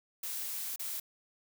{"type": "noise with dropouts", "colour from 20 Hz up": "blue", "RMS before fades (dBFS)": -38, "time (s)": [0.23, 1], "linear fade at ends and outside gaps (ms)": 5, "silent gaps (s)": [0.761, 0.794], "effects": []}